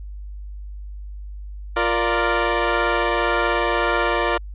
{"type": "chord", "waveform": "15% pulse", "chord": "Bb major", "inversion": "second", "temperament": "equal", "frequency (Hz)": [349.2, 466.2, 587.3], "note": ["F4", "Bb4", "D5"], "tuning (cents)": [0, 0, 0], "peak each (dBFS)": -16, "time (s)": [1.76, 4.38], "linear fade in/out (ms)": 10, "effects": ["added 50 Hz sine -31 dBFS peak until 4.54 s", "resampled to 8000 Hz"]}